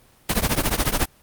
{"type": "noise with tremolo", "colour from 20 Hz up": "pink", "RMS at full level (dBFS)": -17, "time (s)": [0.29, 1.06], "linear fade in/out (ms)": 5, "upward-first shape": "triangle", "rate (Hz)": 14, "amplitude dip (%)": 95, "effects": ["pink hiss -55 dBFS RMS until 1.22 s", "Opus 24 kbps"]}